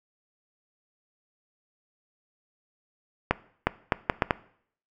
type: accelerating click train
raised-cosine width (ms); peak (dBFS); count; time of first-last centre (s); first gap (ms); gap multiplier
0.5; -5; 6; 3.31-4.308; 360; 0.7
effects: noise-tail reverb RT60 0.6 s tail -19 dB re dry